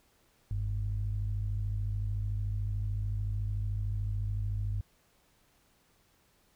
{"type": "tone pair together", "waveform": "sine", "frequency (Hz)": [48.08, 101.7], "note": ["G1", "G#2"], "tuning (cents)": [-33, -36], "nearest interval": "octave + minor second", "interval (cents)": 1297, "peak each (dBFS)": [-33, -31], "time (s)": [0.51, 4.81], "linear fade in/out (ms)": 0, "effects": ["tanh soft clip ceiling -23 dBFS", "pink hiss -68 dBFS RMS until 6.55 s"]}